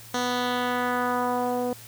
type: tone with low-pass filter sweep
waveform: 10% pulse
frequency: 246.9 Hz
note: B3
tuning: in tune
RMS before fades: -26 dBFS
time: 0.14-1.73 s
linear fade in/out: 2 ms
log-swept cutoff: 6200 to 510 Hz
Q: 1.5
effects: added 113 Hz sine -49 dBFS peak until 1.87 s + white hiss -46 dBFS RMS until 1.87 s